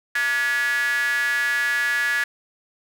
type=tone with high-pass filter; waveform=square; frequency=130 Hz; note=C3; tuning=11 cents flat; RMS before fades=-22 dBFS; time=0.15-2.24 s; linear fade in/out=5 ms; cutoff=1700 Hz; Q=9.2; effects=none